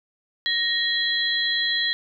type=tone cluster; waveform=sine; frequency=1870 / 3315 / 4046 Hz; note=A#6 / G#7 / B7; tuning=+5 / -4 / +41 cents; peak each=-25 dBFS; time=0.46-1.93 s; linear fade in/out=0 ms; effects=none